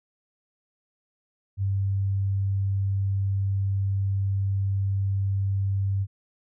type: tone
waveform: sine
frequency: 98 Hz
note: G2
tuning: in tune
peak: -22 dBFS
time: 1.57-6.07 s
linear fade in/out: 50 ms
effects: none